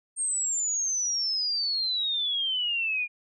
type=exponential sweep; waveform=sine; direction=down; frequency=8660 to 2409 Hz; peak=-25 dBFS; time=0.16-3.08 s; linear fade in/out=50 ms; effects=none